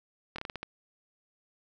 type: slowing click train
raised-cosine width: 0.3 ms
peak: -21 dBFS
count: 7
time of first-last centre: 0.36-0.63 s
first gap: 24 ms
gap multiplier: 1.25
effects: none